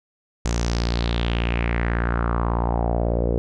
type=tone with low-pass filter sweep; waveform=sawtooth; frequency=58.27 Hz; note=A#1; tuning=in tune; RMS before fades=-22 dBFS; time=0.45-3.38 s; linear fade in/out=0 ms; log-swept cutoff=7000 to 460 Hz; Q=3.7; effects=none